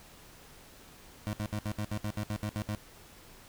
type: tone bursts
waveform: 25% pulse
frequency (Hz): 105.1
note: G#2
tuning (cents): +21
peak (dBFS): -28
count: 12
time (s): 1.27-2.749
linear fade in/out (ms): 0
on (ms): 60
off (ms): 69
effects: pink hiss -54 dBFS RMS until 3.48 s